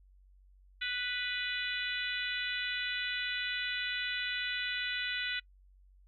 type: harmonic tone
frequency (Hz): 493.9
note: B4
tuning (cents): 0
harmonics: 3 / 4 / 5 / 6 / 7 / 8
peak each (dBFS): -38 / -39 / -40 / -41 / -41 / -42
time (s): 0.81-5.4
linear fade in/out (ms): 10
effects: noise-tail reverb RT60 0.1 s tail -26 dB re dry + added 47 Hz sine -58 dBFS peak until 6.07 s